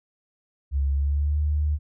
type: tone with pitch glide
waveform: sine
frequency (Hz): 69.3 to 74.7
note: C#2 to D2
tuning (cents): 0 to +30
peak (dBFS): -20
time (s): 0.71-1.79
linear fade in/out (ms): 50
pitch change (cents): +130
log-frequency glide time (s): 0.92-1.39
effects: none